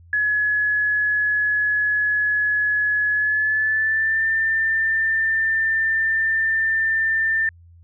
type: tone with pitch glide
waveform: sine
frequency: 1694 to 1789.6 Hz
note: G#6 to A6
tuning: +34 to +29 cents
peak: -17 dBFS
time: 0.13-7.49 s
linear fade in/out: 2 ms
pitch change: +95 cents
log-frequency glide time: 3.12-4.25 s
effects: added 85 Hz sine -45 dBFS peak until 7.83 s